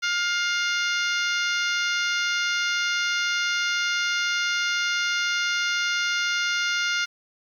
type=harmonic tone; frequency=706 Hz; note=F5; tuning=19 cents sharp; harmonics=2 / 3 / 4 / 5 / 6 / 7 / 8 / 9; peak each=-25 / -29 / -31 / -33 / -35 / -36 / -37 / -38 dBFS; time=0.02-7.06 s; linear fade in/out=20 ms; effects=9-bit